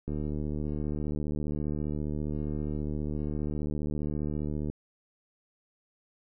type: click train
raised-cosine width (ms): 3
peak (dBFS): -21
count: 347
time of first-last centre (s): 0.08-4.699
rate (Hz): 74.9
effects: none